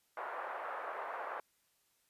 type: band-pass noise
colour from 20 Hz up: white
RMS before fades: -42 dBFS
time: 0.17-1.4 s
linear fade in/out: 2 ms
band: 520 to 1400 Hz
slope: 24 dB/octave
effects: white hiss -75 dBFS RMS until 2.09 s + resampled to 32000 Hz